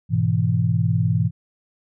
sine chord, E major, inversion first, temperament equal, 103.83 / 123.47 / 164.81 Hz, G#2 / B2 / E3, 0 / 0 / 0 cents, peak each -21 dBFS, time 0.09-1.31 s, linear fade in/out 50 ms, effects none

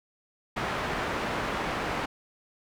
white low-pass noise, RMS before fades -31 dBFS, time 0.56-2.06 s, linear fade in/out 10 ms, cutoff 1500 Hz, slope 12 dB/octave, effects none

